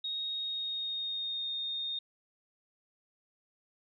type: tone with pitch glide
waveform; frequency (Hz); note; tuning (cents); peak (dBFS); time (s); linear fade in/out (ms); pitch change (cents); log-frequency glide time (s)
sine; 3747 to 3681; A#7 to A#7; +8 to -23; -33; 0.04-1.99; 5; -31; 0.26-1.5
effects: none